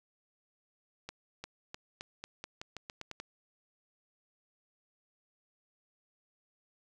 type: accelerating click train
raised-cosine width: 0.2 ms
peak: -24 dBFS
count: 12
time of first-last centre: 1.09-3.2 s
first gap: 350 ms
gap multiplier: 0.87
effects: none